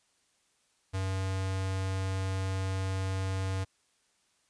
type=tone with notch filter; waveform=square; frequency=95.2 Hz; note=F#2; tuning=50 cents sharp; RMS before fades=-32 dBFS; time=0.93-3.65 s; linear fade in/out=20 ms; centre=220 Hz; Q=1.2; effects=white hiss -71 dBFS RMS until 4.49 s + resampled to 22050 Hz